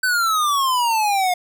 square exponential sweep, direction down, 1537 to 710 Hz, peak -17 dBFS, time 0.03-1.34 s, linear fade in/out 5 ms, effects none

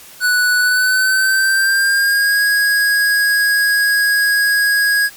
square tone with pitch glide, 1480 to 1651.7 Hz, F#6 to G#6, 0 to -10 cents, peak -12 dBFS, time 0.2-5.1 s, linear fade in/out 50 ms, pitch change +190 cents, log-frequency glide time 0.59-2.43 s, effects white hiss -39 dBFS RMS until 5.16 s + MP3 96 kbps

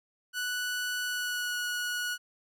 sawtooth tone with pitch glide, 1480 to 1461.3 Hz, F#6 to F#6, 0 to -22 cents, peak -27 dBFS, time 0.33-2.18 s, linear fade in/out 50 ms, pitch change -22 cents, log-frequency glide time 1.02-1.61 s, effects none

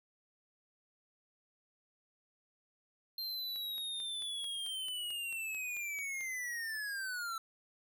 square linear sweep, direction down, 4186 to 1318.5 Hz, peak -38 dBFS, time 3.18-7.38 s, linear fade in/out 2 ms
click train, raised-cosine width 0.2 ms, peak -36 dBFS, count 13, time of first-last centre 3.56-6.209 s, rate 4.53 Hz
effects none

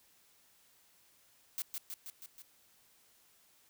blue noise with echo, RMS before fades -37 dBFS, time 1.58-1.62 s, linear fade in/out 0 ms, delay 160 ms, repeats 5, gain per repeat -3 dB, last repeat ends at 2.42 s, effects white hiss -67 dBFS RMS until 3.69 s

